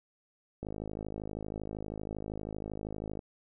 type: click train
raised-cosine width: 2 ms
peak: -25 dBFS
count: 136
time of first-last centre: 0.63-3.192 s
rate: 52.7 Hz
effects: none